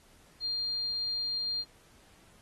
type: tone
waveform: sine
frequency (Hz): 4200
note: C8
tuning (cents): +6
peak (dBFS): -30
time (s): 0.4-1.65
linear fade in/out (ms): 50
effects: pink hiss -61 dBFS RMS until 2.41 s + AAC 32 kbps